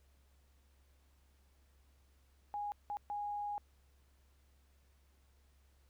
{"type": "tone bursts at uneven times", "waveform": "sine", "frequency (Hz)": 824, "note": "G#5", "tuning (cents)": -14, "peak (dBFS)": -37, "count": 3, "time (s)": [[2.54, 2.72], [2.9, 2.97], [3.1, 3.58]], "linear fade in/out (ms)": 0, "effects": ["added 68 Hz sine -66 dBFS peak until 5.89 s", "pink hiss -75 dBFS RMS until 5.89 s"]}